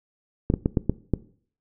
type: clicks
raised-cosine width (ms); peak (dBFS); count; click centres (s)
3; -7; 6; 0.501 / 0.539 / 0.659 / 0.772 / 0.896 / 1.137
effects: noise-tail reverb RT60 0.5 s tail -19 dB re dry